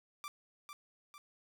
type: tone with echo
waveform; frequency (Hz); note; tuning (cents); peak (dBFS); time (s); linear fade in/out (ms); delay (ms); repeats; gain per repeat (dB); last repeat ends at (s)
sawtooth; 1174.7; D6; 0; -38; 0.24-0.28; 0; 450; 2; -5; 1.18
effects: 13-bit

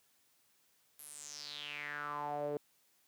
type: tone with band-pass filter sweep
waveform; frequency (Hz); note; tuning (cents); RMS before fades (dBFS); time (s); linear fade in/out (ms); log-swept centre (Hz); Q
sawtooth; 146.83; D3; 0; -42; 0.99-2.57; 2; 12000 to 450; 5.8
effects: white hiss -72 dBFS RMS until 3.07 s + high-pass 80 Hz 12 dB/octave

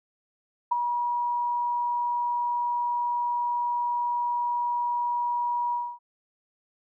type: tone with ADSR envelope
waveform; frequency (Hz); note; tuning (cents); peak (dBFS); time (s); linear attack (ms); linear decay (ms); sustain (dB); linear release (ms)
sine; 962; B5; -46; -17; 0.71-5.99; 12; 10; -7; 260
effects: none

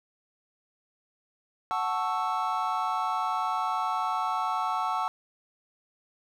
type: chord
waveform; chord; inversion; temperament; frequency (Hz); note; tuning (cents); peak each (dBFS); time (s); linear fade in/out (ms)
triangle; F# minor seventh; none; equal; 740 / 880 / 1108.7 / 1318.5; F#5 / A5 / C#6 / E6; 0 / 0 / 0 / 0; -30; 1.71-5.08; 0
effects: none

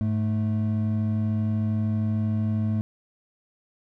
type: tone pair together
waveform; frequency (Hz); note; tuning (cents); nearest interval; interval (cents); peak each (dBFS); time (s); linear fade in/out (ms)
triangle; 104.78 / 217.7; G#2 / A3; +16 / -18; octave + minor second; 1266; -22 / -24; 0.01-2.81; 0
effects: none

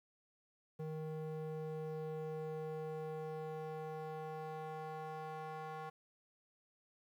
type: tone with band-pass filter sweep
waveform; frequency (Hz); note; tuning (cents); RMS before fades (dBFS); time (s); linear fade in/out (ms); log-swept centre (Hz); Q
square; 156.5; D#3; +10; -44; 0.79-5.9; 10; 340 to 920; 1.7
effects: 12-bit

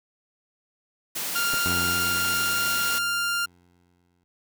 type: high-pass noise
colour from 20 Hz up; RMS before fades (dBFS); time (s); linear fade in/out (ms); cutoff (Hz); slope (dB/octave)
white; -30; 1.15-2.99; 10; 140; 24
type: tone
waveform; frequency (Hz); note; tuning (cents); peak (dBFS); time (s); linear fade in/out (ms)
sawtooth; 1397; F6; 0; -20; 1.35-3.46; 10
type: clicks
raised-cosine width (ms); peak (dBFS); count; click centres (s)
2; -23; 2; 1.536 / 1.543
type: tone with exponential decay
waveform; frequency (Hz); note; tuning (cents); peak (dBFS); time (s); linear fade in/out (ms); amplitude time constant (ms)
15% pulse; 88.3; F2; +20; -21; 1.66-4.24; 0; 560
effects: none

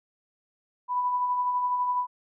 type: tone with tremolo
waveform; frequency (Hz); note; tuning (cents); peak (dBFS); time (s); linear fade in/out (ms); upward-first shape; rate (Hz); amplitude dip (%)
sine; 990; B5; +4; -22; 0.88-2.07; 50; sine; 12; 35
effects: none

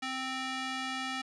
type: tone with band-pass filter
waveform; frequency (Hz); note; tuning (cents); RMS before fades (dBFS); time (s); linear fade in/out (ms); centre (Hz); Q
square; 261.6; C4; 0; -36; 0.02-1.22; 10; 2500; 0.8
effects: resampled to 24000 Hz + 10-bit

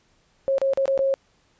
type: tone with dropouts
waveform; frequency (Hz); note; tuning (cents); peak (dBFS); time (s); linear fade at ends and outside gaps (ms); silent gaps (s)
sine; 542; C#5; -39; -18; 0.48-1.14; 0; 0.582-0.616 / 0.735-0.774 / 0.856-0.879 / 0.977-0.991
effects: pink hiss -63 dBFS RMS until 1.59 s + resampled to 16000 Hz

